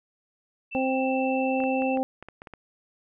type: tone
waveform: sine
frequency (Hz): 2662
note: E7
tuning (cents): +16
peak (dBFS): -33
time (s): 0.71-1.97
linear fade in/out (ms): 20
type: harmonic tone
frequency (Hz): 262.6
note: C4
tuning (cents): +6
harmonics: 1 / 2 / 3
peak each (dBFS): -26 / -27 / -29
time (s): 0.75-2.03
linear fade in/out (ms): 0
type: clicks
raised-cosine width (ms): 0.5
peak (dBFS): -26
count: 9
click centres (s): 1.603 / 1.638 / 1.821 / 1.973 / 2.226 / 2.286 / 2.419 / 2.472 / 2.537
effects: none